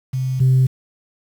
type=tone pair in turn; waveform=sine; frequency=130 / 130 Hz; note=C3 / C3; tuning=-11 / -11 cents; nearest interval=unison; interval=0 cents; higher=neither; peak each=-18 / -9 dBFS; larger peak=second; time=0.13-0.4 / 0.4-0.67 s; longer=neither; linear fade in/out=10 ms; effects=tanh soft clip ceiling -8 dBFS + 7-bit